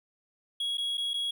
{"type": "tone with dropouts", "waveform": "triangle", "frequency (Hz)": 3322, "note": "G#7", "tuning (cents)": 0, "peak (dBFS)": -27, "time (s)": [0.6, 1.31], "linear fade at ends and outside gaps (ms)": 5, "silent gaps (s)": [[0.773, 0.78], [0.973, 0.978], [1.135, 1.14]], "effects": []}